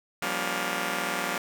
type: chord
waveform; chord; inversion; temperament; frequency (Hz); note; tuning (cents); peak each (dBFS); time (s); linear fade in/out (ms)
5% pulse; G half-diminished seventh; third; just; 176.4 / 196 / 235.2 / 282.2; F3 / G3 / Bb3 / Db4; +18 / 0 / +16 / +31; -23; 0.22-1.38; 2
effects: none